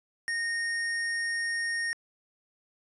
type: tone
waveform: square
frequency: 1850 Hz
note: A#6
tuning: 14 cents flat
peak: -29 dBFS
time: 0.28-1.93 s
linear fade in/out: 0 ms
effects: resampled to 24000 Hz